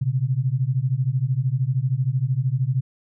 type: beating tone pair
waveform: sine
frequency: 123.47 / 136.47 Hz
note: B2 / C#3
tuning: 0 / -27 cents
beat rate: 13 Hz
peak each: -22 dBFS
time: 0.01-2.81 s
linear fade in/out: 10 ms
effects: none